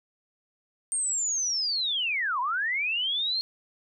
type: linear two-way sweep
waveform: sine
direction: down then up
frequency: 8760 to 945 to 4290 Hz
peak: -25 dBFS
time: 0.92-3.41 s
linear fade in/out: 0 ms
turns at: 2.4 s
effects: none